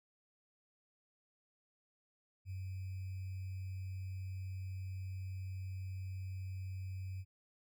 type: tone with sample-and-hold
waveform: sine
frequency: 94.1 Hz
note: F#2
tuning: 30 cents sharp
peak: -40 dBFS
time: 2.45-7.25 s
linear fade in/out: 50 ms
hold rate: 2450 Hz
effects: none